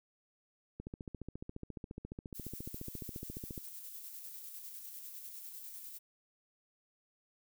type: click train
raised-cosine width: 3 ms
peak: -30 dBFS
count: 41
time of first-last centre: 0.8-3.578 s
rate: 14.4 Hz
type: noise with tremolo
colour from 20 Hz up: violet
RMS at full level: -47 dBFS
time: 2.34-5.99 s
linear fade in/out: 20 ms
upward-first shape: square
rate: 10 Hz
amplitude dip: 30%
effects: none